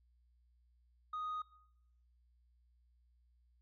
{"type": "tone with tanh clipping", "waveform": "sine", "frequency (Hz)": 1244.5, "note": "D#6", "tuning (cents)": 0, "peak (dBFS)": -39, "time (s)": [1.13, 1.42], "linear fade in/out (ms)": 5, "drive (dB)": 1, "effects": ["noise-tail reverb RT60 0.8 s tail -19 dB re dry", "added 60 Hz sine -68 dBFS peak until 3.61 s"]}